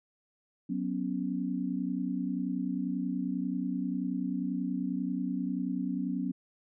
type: chord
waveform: sine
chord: F# suspended fourth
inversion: none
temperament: equal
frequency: 185 / 246.9 / 277.2 Hz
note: F#3 / B3 / C#4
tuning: 0 / 0 / 0 cents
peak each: -34 dBFS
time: 0.69-6.32 s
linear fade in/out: 10 ms
effects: none